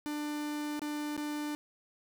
45% pulse tone with dropouts, 297.2 Hz, D4, 21 cents sharp, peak -34 dBFS, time 0.06-1.55 s, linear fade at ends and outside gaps 0 ms, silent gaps 0.794-0.818 / 1.166-1.177 s, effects none

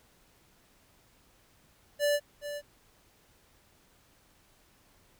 square tone with echo, 583 Hz, D5, 13 cents flat, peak -25 dBFS, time 1.99-2.2 s, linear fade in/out 50 ms, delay 420 ms, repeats 1, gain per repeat -11 dB, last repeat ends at 2.62 s, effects pink hiss -64 dBFS RMS until 5.19 s

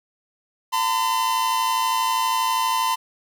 45% pulse tone pair together, 905 / 1017.4 Hz, A5 / C6, +48 / -49 cents, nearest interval major second, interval 203 cents, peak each -24 / -21 dBFS, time 0.72-2.96 s, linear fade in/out 20 ms, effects none

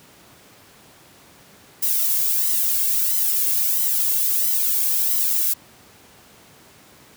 violet noise with flanger, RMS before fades -20 dBFS, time 1.82-5.54 s, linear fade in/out 10 ms, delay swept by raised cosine 0.98 to 1.85 ms, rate 1.5 Hz, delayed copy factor +0.75, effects pink hiss -49 dBFS RMS until 7.16 s + high-pass 100 Hz 12 dB/octave

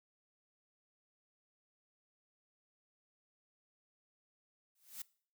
blue noise with exponential growth, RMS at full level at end -41 dBFS, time 4.75-5.02 s, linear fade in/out 5 ms, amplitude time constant 58 ms, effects noise-tail reverb RT60 0.5 s tail -22 dB re dry

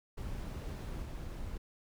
brown noise with level steps, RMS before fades -40 / -42 dBFS, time 0.17-1.58 s, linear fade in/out 10 ms, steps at 1.02 s, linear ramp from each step 2 ms, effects none

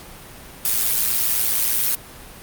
blue noise with amplitude modulation, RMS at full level -17 dBFS, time 0.65-1.95 s, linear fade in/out 2 ms, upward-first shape sine, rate 113 Hz, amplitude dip 55%, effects pink hiss -40 dBFS RMS until 2.42 s + Opus 48 kbps

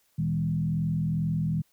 sine tone with frequency modulation, 160 Hz, D#3, 49 cents sharp, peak -24 dBFS, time 0.18-1.62 s, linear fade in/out 10 ms, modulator 42.4 Hz, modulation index 0.88, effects white hiss -68 dBFS RMS until 1.72 s

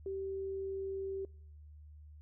sine tone, 387.7 Hz, G4, 19 cents flat, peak -36 dBFS, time 0.06-1.25 s, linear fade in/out 2 ms, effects noise-tail reverb RT60 0.9 s tail -26 dB re dry + added 75 Hz sine -51 dBFS peak until 2.21 s

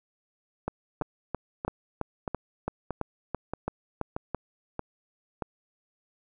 two click trains, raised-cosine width 1 ms, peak -17 / -15 dBFS, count 8 / 12, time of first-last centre 1.02-5.423 / 0.68-4.347 s, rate 1.59 / 3 Hz, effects none

